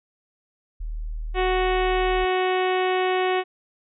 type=tone; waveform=sine; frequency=38.89 Hz; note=D#1; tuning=in tune; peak=-27 dBFS; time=0.8-2.25 s; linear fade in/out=10 ms
type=harmonic tone; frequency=370 Hz; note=F#4; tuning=in tune; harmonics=1 / 2 / 3 / 4 / 5 / 6 / 7 / 8 / 9 / 10; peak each=-22 / -25 / -31 / -36 / -32 / -34 / -35 / -36 / -42 / -44 dBFS; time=1.34-3.44 s; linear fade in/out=50 ms
effects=none